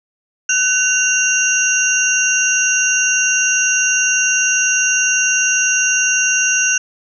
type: tone cluster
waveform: sine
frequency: 1512 / 2771 / 5800 / 6370 Hz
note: F#6 / F7 / F#8 / G8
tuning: +37 / -14 / -35 / +27 cents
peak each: -18 dBFS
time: 0.49-6.78 s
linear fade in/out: 5 ms
effects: none